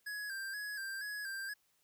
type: tone with vibrato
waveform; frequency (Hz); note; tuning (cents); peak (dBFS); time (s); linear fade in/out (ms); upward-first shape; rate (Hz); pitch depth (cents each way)
square; 1628; G#6; -35; -40; 0.06-1.54; 10; square; 2.1; 52
effects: white hiss -75 dBFS RMS until 1.83 s